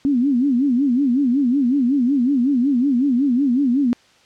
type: tone with vibrato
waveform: sine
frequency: 261.6 Hz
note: C4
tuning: in tune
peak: -14 dBFS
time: 0.05-3.93 s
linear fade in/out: 0 ms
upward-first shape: sine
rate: 5.4 Hz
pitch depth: 180 cents each way
effects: white hiss -53 dBFS RMS until 4.25 s + low-pass 5000 Hz 12 dB/octave